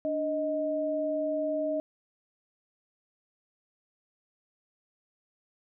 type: tone pair together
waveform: sine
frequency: 293.7 / 624.3 Hz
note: D4 / D#5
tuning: 0 / +6 cents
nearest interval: octave + minor second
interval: 1306 cents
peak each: -33 / -28 dBFS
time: 0.05-1.8 s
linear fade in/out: 0 ms
effects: none